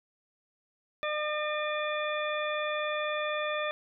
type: harmonic tone with a mistuned harmonic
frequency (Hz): 604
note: D5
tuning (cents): +48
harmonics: 1 / 2 / 3 / 4 / 6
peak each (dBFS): -32 / -35 / -37 / -38 / -40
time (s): 1.03-3.71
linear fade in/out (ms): 0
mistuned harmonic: 6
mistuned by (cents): -66
effects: none